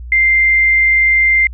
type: tone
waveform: sine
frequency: 2093 Hz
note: C7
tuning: in tune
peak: -8 dBFS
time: 0.12-1.47 s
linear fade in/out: 2 ms
effects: added 60 Hz sine -26 dBFS peak until 1.53 s